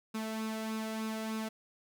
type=tone with flanger; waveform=sawtooth; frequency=220 Hz; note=A3; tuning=in tune; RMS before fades=-37 dBFS; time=0.14-1.49 s; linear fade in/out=10 ms; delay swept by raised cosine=0.77 to 1.53 ms; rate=3.3 Hz; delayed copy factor=+0.55; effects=none